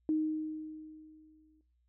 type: tone with exponential decay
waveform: sine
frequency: 311.1 Hz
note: D#4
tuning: in tune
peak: -26 dBFS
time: 0.09-1.61 s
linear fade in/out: 1 ms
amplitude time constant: 330 ms
effects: noise-tail reverb RT60 0.3 s tail -17 dB re dry + added 60 Hz sine -70 dBFS peak until 1.88 s